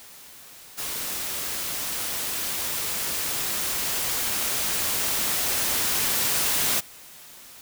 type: noise with level ramp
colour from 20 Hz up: white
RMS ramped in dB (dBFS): -31 to -23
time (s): 0.77-6.81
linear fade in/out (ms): 20
effects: white hiss -46 dBFS RMS until 7.61 s